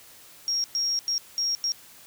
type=tone bursts at uneven times; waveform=sine; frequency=5588 Hz; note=F8; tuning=in tune; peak=-23 dBFS; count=5; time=0.48-0.64 / 0.75-0.99 / 1.08-1.18 / 1.38-1.55 / 1.64-1.72 s; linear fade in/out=0 ms; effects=white hiss -50 dBFS RMS until 2.06 s